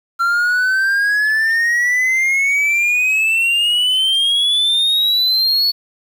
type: exponential sweep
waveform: triangle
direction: up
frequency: 1364 to 4435 Hz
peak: -11 dBFS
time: 0.19-5.72 s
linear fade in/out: 20 ms
effects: 7-bit